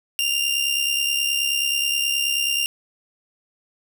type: tone with amplitude modulation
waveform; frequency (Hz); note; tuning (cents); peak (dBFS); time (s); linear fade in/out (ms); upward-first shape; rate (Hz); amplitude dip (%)
sawtooth; 2794; F7; 0; -14; 0.19-2.66; 0; sine; 69.4; 55
effects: none